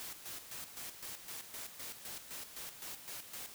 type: noise with tremolo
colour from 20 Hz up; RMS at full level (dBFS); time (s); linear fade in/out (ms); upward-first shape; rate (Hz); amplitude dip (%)
white; -45; 0-3.54; 0; square; 3.9; 60
effects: none